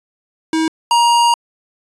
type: tone pair in turn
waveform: square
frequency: 320.1 / 943.8 Hz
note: D#4 / A#5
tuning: +49 / +21 cents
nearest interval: octave + perfect fifth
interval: 1872 cents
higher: second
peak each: -14 / -10 dBFS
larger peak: second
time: 0.53-0.68 / 0.91-1.34 s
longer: second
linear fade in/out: 2 ms
effects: resampled to 22050 Hz